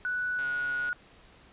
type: tone with pitch glide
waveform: sine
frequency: 1480 to 1455.4 Hz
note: F#6 to F#6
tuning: 0 to -29 cents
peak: -28 dBFS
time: 0.05-0.93 s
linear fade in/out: 0 ms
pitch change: -29 cents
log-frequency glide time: 0.4-0.45 s
type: click train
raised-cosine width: 0.3 ms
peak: -30 dBFS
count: 70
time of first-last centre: 0.39-0.89 s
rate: 138 Hz
effects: pink hiss -56 dBFS RMS until 1.52 s + resampled to 8000 Hz